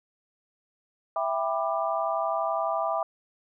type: chord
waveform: sine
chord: E minor seventh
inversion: none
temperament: just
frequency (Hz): 659.3 / 791.1 / 988.9 / 1186.7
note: E5 / G5 / B5 / D6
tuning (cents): 0 / +16 / +2 / +18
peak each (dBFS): -28 / -31 / -33 / -31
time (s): 1.16-3.03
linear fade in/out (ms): 2
effects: none